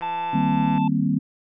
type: click train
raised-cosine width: 0.5 ms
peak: -23 dBFS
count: 131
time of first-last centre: 0.01-0.779 s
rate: 169 Hz
type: harmonic tone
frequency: 880 Hz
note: A5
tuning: in tune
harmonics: 1 / 3 / 4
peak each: -24 / -39 / -46 dBFS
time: 0.02-0.88 s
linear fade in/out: 5 ms
type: chord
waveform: sine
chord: C minor seventh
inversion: first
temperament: equal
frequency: 155.56 / 196 / 233.1 / 261.6 Hz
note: Eb3 / G3 / Bb3 / C4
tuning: 0 / 0 / 0 / 0 cents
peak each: -24 dBFS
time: 0.33-1.19 s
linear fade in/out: 10 ms
effects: none